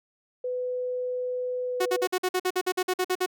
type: tone with pitch glide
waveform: sine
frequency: 500 to 494.8 Hz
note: B4 to B4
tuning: +21 to +3 cents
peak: -27 dBFS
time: 0.44-2.06 s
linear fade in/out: 5 ms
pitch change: -18 cents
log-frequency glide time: 1.65-1.87 s
type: tone bursts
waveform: sawtooth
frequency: 367.3 Hz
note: F#4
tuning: 13 cents flat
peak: -19 dBFS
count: 14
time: 1.8-3.262 s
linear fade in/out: 10 ms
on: 58 ms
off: 50 ms
effects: none